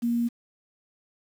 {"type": "tone", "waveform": "sine", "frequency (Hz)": 236, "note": "A#3", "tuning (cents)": 22, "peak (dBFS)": -22, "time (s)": [0.02, 0.29], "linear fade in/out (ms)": 20, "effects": ["8-bit"]}